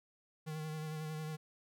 square tone with vibrato, 155.56 Hz, D#3, in tune, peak -40 dBFS, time 0.46-1.37 s, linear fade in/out 20 ms, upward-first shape sine, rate 11 Hz, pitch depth 27 cents each way, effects none

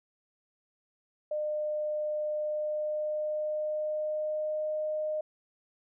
sine tone with pitch glide, 605 to 614.5 Hz, D#5 to D#5, -49 to -22 cents, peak -29 dBFS, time 1.31-5.21 s, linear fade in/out 5 ms, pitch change +27 cents, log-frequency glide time 2.37-4.7 s, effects none

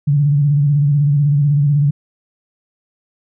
sine tone with vibrato, 144.6 Hz, D3, 27 cents flat, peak -10 dBFS, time 0.07-1.91 s, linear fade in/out 10 ms, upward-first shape square, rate 16 Hz, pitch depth 56 cents each way, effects none

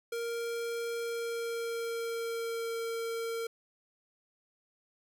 square tone with pitch glide, 466.2 to 458.5 Hz, A#4 to A#4, 0 to -29 cents, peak -34 dBFS, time 0.12-3.47 s, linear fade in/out 5 ms, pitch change -29 cents, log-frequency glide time 0.97-2.84 s, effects none

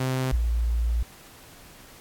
sawtooth / sine tone pair in turn, 130 / 57.87 Hz, C3 / A#1, -11 / -12 cents, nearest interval octave + major second, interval 1401 cents, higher first, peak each -20 / -21 dBFS, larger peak first, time 0-0.32 / 0.32-1.03 s, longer second, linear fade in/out 5 ms, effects pink hiss -49 dBFS RMS until 2 s + AAC 64 kbps

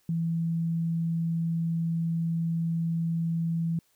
sine tone, 165.8 Hz, E3, 10 cents sharp, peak -25 dBFS, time 0.09-3.79 s, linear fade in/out 2 ms, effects white hiss -68 dBFS RMS until 3.95 s

